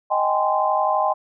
sine chord, Ab major seventh, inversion second, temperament just, 623 / 778.7 / 830.6 / 1038.3 Hz, Eb5 / G5 / Ab5 / C6, +2 / -12 / 0 / -14 cents, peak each -23 / -22 / -24 / -22 dBFS, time 0.1-1.14 s, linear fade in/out 20 ms, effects none

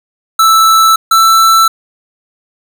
square tone pair in turn, 1318.5 / 1329.2 Hz, E6 / E6, 0 / +14 cents, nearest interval unison, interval 14 cents, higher second, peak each -5 dBFS, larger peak neither, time 0.39-0.96 / 1.11-1.68 s, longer neither, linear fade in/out 5 ms, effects none

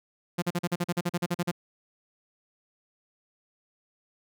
sawtooth tone bursts, 174.61 Hz, F3, in tune, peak -21 dBFS, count 14, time 0.38-1.515 s, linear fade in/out 10 ms, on 43 ms, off 41 ms, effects none

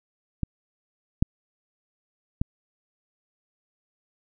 clicks, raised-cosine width 5 ms, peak -13 / -6 / -11 dBFS, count 3, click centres 0.433 / 1.225 / 2.415 s, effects none

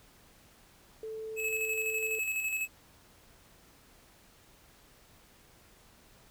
sine tone, 440 Hz, A4, in tune, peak -37 dBFS, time 1.03-2.19 s, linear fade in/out 2 ms
square tone with tremolo, 2586 Hz, E7, 34 cents flat, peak -30 dBFS, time 1.36-2.68 s, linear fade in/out 50 ms, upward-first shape square, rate 12 Hz, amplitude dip 40%
effects pink hiss -60 dBFS RMS until 6.3 s

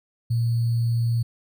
sine tone with sample-and-hold, 116.9 Hz, A#2, 5 cents sharp, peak -19 dBFS, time 0.3-1.23 s, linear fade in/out 10 ms, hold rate 4410 Hz, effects none

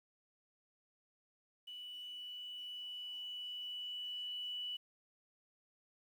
sine tone with level ramp, 2960 Hz, F#7, in tune, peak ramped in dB -46 to -39 dBFS, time 1.67-4.77 s, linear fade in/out 10 ms, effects 11-bit

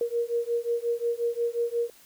sine beating tone pair, 468.3 / 473.9 Hz, A#4 / A#4, +8 / +28 cents, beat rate 5.6 Hz, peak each -28 dBFS, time 0.01-1.9 s, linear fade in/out 2 ms, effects white hiss -55 dBFS RMS until 2.05 s

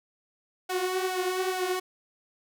sawtooth tone with flanger, 370 Hz, F#4, in tune, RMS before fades -29 dBFS, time 0.69-1.8 s, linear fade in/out 10 ms, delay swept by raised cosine 1.4 to 6.4 ms, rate 2.3 Hz, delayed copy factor +0.6, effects none

